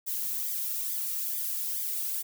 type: noise with flanger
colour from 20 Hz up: violet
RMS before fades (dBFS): -32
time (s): 0.06-2.23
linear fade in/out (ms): 20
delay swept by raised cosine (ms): 0.71 to 2.01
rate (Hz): 2.3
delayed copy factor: -0.95
effects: none